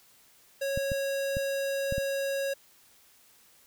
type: tone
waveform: square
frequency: 550 Hz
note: C#5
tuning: 14 cents flat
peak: -29 dBFS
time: 0.61-2.54 s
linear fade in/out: 10 ms
type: clicks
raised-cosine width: 5 ms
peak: -21 dBFS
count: 5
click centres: 0.775 / 0.918 / 1.369 / 1.924 / 1.981 s
effects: white hiss -60 dBFS RMS until 3.66 s